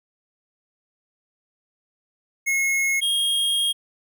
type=tone pair in turn; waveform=square; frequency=2170 / 3251 Hz; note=C#7 / G#7; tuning=-37 / -38 cents; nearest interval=perfect fifth; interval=699 cents; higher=second; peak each=-20 dBFS; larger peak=neither; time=2.46-3.01 / 3.01-3.73 s; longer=second; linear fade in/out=20 ms; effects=none